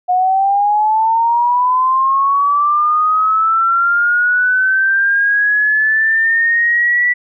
sine linear sweep, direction up, 720 to 1963 Hz, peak -10 dBFS, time 0.08-7.14 s, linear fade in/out 20 ms, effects none

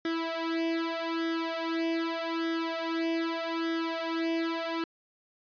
sawtooth tone with flanger, 329.6 Hz, E4, in tune, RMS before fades -31 dBFS, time 0.05-4.84 s, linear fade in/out 2 ms, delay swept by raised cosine 0.57 to 2.67 ms, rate 0.82 Hz, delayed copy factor +0.9, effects resampled to 11025 Hz

